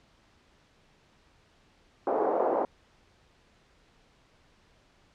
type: band-pass noise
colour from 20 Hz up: pink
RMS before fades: -27 dBFS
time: 2.07-2.65 s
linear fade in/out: 2 ms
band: 380 to 870 Hz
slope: 24 dB/octave
effects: pink hiss -63 dBFS RMS until 5.14 s + low-pass 5000 Hz 12 dB/octave